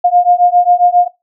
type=beating tone pair; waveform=sine; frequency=706 / 713.4 Hz; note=F5 / F5; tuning=+19 / +37 cents; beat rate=7.4 Hz; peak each=-10 dBFS; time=0.04-1.08 s; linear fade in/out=10 ms; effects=noise-tail reverb RT60 0.2 s tail -19 dB re dry